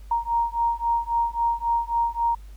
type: beating tone pair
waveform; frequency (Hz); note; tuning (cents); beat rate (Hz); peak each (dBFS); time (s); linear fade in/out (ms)
sine; 932.3 / 936; A#5 / A#5; 0 / +7; 3.7; -24; 0.11-2.35; 5
effects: added 50 Hz sine -39 dBFS peak until 2.56 s + pink hiss -58 dBFS RMS until 2.56 s